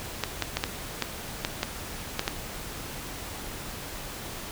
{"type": "clicks", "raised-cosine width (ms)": 0.2, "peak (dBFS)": -8, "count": 9, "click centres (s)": [0.237, 0.423, 0.57, 0.639, 1.023, 1.449, 1.631, 2.194, 2.279], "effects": ["pink hiss -38 dBFS RMS until 4.51 s"]}